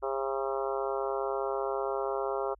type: harmonic tone with a mistuned harmonic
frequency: 135.1 Hz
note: C#3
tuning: 44 cents flat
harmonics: 3 / 4 / 5 / 6 / 7 / 8 / 9 / 10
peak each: -33 / -35 / -37 / -39 / -40 / -41 / -42 / -43 dBFS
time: 0.02-2.55 s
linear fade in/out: 20 ms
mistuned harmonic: 7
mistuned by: +17 cents
effects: added 50 Hz sine -58 dBFS peak until 2.59 s